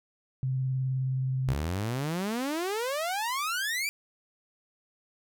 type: tone with vibrato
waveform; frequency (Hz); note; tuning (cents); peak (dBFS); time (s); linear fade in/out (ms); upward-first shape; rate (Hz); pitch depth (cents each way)
sine; 130.81; C3; 0; -26; 0.43-1.53; 0; sine; 19; 20
type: exponential sweep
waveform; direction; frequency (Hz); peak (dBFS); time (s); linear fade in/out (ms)
sawtooth; up; 62.4 to 2400; -25; 1.48-3.89; 0
effects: none